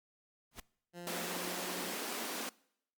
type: noise with exponential growth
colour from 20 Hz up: pink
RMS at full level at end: -41 dBFS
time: 0.51-0.6 s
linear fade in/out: 5 ms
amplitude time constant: 19 ms
type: tone with pitch glide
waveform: 15% pulse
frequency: 174.4 to 180.55 Hz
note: F3 to F#3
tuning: -2 to -42 cents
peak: -38 dBFS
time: 0.93-1.97 s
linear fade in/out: 50 ms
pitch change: +60 cents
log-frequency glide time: 1.16-1.6 s
type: high-pass noise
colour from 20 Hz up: pink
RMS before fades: -40 dBFS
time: 1.07-2.49 s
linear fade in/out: 0 ms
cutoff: 210 Hz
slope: 48 dB/octave
effects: noise-tail reverb RT60 0.7 s tail -23 dB re dry + Opus 48 kbps